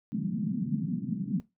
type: band-pass noise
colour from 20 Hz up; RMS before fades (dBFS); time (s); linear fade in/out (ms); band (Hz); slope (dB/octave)
white; -31; 0.12-1.4; 0; 150 to 230; 48
effects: noise-tail reverb RT60 0.2 s tail -17 dB re dry